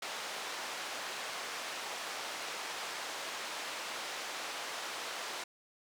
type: band-pass noise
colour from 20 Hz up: pink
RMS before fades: -41 dBFS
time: 0.02-5.44 s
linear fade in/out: 5 ms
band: 660 to 6500 Hz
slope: 12 dB/octave
effects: none